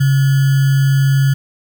sine tone with sample-and-hold, 136.8 Hz, C#3, 23 cents flat, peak -9 dBFS, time 0-1.34 s, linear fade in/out 10 ms, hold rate 1575 Hz, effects none

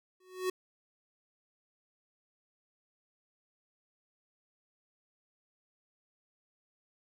square tone with exponential growth, 370 Hz, F#4, in tune, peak -28 dBFS, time 0.2-0.5 s, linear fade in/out 5 ms, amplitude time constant 65 ms, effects none

